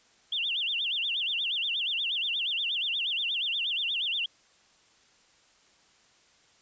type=tone with vibrato; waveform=sine; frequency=3136 Hz; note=G7; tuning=in tune; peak=-27 dBFS; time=0.32-4.26 s; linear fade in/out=5 ms; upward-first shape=sine; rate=8.4 Hz; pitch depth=260 cents each way; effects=white hiss -62 dBFS RMS until 6.61 s + resampled to 16000 Hz